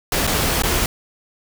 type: noise with dropouts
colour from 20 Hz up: pink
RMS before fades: -19 dBFS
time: 0.12-0.86 s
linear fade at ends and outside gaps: 2 ms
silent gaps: 0.269-0.274 / 0.622-0.635 s
effects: none